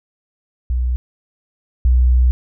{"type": "tone pair in turn", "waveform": "sine", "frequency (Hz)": [61.74, 62.17], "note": ["B1", "B1"], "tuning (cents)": [0, 12], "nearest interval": "unison", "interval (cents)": 12, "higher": "second", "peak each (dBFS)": [-15, -9], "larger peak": "second", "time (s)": [[0.7, 0.96], [1.85, 2.31]], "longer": "second", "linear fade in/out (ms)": 0, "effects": []}